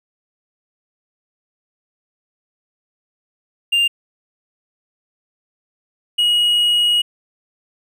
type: tone pair in turn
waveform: triangle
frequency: 2798 / 2897 Hz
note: F7 / F#7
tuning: +3 / -37 cents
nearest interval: minor second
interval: 60 cents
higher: second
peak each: -11 dBFS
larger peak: neither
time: 3.72-3.88 / 6.18-7.02 s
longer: second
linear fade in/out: 10 ms
effects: none